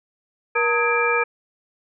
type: tone cluster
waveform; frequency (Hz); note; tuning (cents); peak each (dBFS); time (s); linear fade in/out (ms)
sine; 475.5 / 908 / 1263 / 1653 / 2360; A#4 / A#5 / D#6 / G#6 / D7; +34 / -46 / +26 / -9 / +8; -22 / -26 / -24 / -25 / -22; 0.55-1.24; 10
effects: none

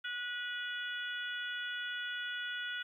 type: harmonic tone with a mistuned harmonic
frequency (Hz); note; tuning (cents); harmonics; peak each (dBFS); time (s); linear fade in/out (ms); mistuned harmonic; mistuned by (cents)
487.3; B4; -23; 3 / 4 / 5 / 6 / 7; -38 / -48 / -51 / -45 / -45; 0.04-2.83; 10; 5; +16
effects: 12-bit

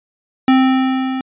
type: tone with level ramp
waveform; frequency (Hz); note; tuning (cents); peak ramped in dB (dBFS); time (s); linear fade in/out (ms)
square; 261.6; C4; 0; -8 to -20; 0.48-1.21; 2
effects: resampled to 8000 Hz

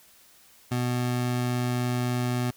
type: tone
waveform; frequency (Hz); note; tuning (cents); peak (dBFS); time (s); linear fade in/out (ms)
25% pulse; 123.47; B2; 0; -21; 0.71-2.51; 10
effects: white hiss -56 dBFS RMS until 2.56 s

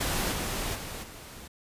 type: noise with level steps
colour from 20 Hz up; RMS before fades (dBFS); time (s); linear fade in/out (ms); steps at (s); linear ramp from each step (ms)
pink; -29 / -32 / -38 / -45; 0-1.48; 10; 0.31 / 0.74 / 1.02; 20
effects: resampled to 32000 Hz

